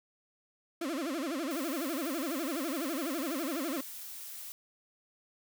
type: tone with vibrato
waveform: 35% pulse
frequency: 299.1 Hz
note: D4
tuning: 32 cents sharp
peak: -31 dBFS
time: 0.81-3.81 s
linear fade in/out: 5 ms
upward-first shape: sine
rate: 12 Hz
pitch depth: 260 cents each way
type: noise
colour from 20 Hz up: blue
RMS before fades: -44 dBFS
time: 1.51-4.52 s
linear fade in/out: 0 ms
effects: none